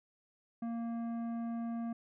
sine tone with tanh clipping, 231.9 Hz, A#3, 9 cents flat, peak -37 dBFS, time 0.62-1.93 s, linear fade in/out 5 ms, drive 11 dB, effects none

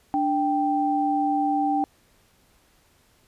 sine tone pair together, 293.7 / 784 Hz, D4 / G5, 0 / 0 cents, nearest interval octave + perfect fourth, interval 1700 cents, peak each -24 / -22 dBFS, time 0.14-1.84 s, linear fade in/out 0 ms, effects pink hiss -61 dBFS RMS until 3.27 s + resampled to 32000 Hz

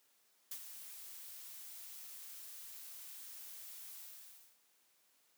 blue noise with ADSR envelope, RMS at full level -42 dBFS, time 0.51-4.59 s, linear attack 6 ms, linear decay 66 ms, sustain -9 dB, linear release 610 ms, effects white hiss -73 dBFS RMS until 5.37 s + high-pass 200 Hz 12 dB/octave

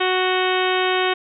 harmonic tone with a mistuned harmonic, 370 Hz, F#4, in tune, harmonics 1 / 2 / 3 / 4 / 5 / 6 / 7 / 8 / 9 / 10, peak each -21 / -24 / -26 / -27 / -28 / -29 / -29 / -30 / -31 / -31 dBFS, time 0-1.14 s, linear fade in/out 10 ms, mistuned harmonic 9, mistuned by -56 cents, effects none

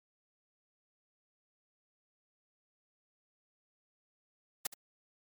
white noise with echo, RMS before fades -33 dBFS, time 4.65-4.67 s, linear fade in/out 5 ms, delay 71 ms, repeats 1, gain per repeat -15 dB, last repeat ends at 4.741 s, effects MP3 96 kbps

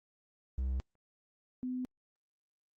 triangle / sine tone pair in turn, 64.6 / 252.9 Hz, C2 / B3, -21 / +41 cents, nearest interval 2 octaves, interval 2362 cents, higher second, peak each -29 / -34 dBFS, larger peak first, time 0.58-0.8 / 1.63-1.85 s, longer neither, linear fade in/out 0 ms, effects Opus 24 kbps

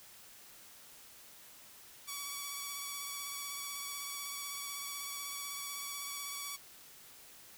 5% pulse tone with vibrato, 1135 Hz, C#6, 41 cents sharp, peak -28 dBFS, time 2.07-6.57 s, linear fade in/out 20 ms, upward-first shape sine, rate 16 Hz, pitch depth 23 cents each way, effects white hiss -56 dBFS RMS until 7.57 s

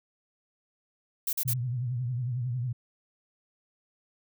violet noise bursts, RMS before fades -29 dBFS, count 3, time 1.27-1.536 s, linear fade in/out 5 ms, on 60 ms, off 43 ms
sine tone with vibrato, 123.47 Hz, B2, in tune, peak -28 dBFS, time 1.45-2.73 s, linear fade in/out 10 ms, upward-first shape triangle, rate 11 Hz, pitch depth 120 cents each way
effects none

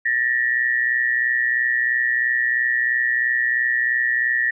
sine tone pair together, 1777 / 1900 Hz, A6 / A#6, +17 / +33 cents, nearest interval minor second, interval 116 cents, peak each -20 dBFS, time 0.05-4.51 s, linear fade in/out 10 ms, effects none

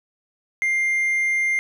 sine tone with hard clipping, 2100 Hz, C7, 6 cents sharp, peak -19 dBFS, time 0.62-1.59 s, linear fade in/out 0 ms, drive 2 dB, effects none

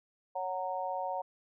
sine chord, F# major, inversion second, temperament just, 555 / 740 / 925 Hz, C#5 / F#5 / A#5, +2 / 0 / -14 cents, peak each -38 / -36 / -37 dBFS, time 0.35-1.22 s, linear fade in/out 10 ms, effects none

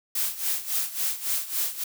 blue noise with tremolo, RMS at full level -25 dBFS, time 0.15-1.84 s, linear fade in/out 5 ms, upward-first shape sine, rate 3.6 Hz, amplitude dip 80%, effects none

